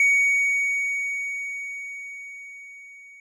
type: tone with level ramp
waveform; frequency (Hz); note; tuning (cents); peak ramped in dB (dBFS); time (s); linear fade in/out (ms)
triangle; 2243; C#7; +20; -13 to -43; 0-3.2; 2
effects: resampled to 24000 Hz